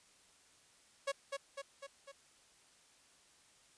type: tone with echo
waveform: sawtooth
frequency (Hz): 554.4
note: C#5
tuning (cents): 0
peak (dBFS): -30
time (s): 1.07-1.12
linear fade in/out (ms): 10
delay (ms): 250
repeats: 4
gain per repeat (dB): -4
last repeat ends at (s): 2.12
effects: white hiss -66 dBFS RMS until 3.77 s + resampled to 22050 Hz